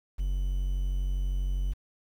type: tone with quantisation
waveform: triangle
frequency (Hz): 46.25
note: F#1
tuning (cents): 0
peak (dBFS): -24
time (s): 0.18-1.74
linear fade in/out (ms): 20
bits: 9
effects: none